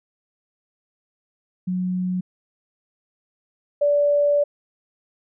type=tone pair in turn; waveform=sine; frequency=182.7 / 580 Hz; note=F#3 / D5; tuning=-22 / -22 cents; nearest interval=octave + minor sixth; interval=2000 cents; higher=second; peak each=-21 / -15 dBFS; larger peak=second; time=1.67-2.21 / 3.81-4.44 s; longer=second; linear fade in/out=10 ms; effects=none